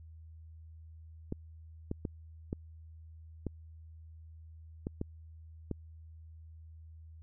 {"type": "clicks", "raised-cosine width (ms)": 3, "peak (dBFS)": -22, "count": 8, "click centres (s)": [1.324, 1.914, 2.052, 2.529, 3.467, 4.869, 5.014, 5.713], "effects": ["added 80 Hz sine -49 dBFS peak until 7.22 s"]}